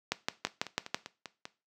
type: two click trains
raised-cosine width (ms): 0.2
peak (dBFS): -11 / -23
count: 6 / 6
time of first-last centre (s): 0.12-0.945 / 0.47-1.454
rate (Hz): 6.06 / 5.08
effects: noise-tail reverb RT60 0.3 s tail -17 dB re dry + high-pass 150 Hz 12 dB/octave